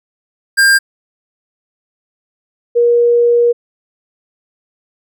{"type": "tone pair in turn", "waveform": ["square", "sine"], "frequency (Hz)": [1600, 475.7], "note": ["G6", "A#4"], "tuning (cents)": [35, 35], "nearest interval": "octave + major sixth", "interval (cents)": 2100, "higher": "first", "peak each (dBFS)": -7, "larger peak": "neither", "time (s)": [[0.57, 0.79], [2.75, 3.53]], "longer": "second", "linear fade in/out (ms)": 20, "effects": []}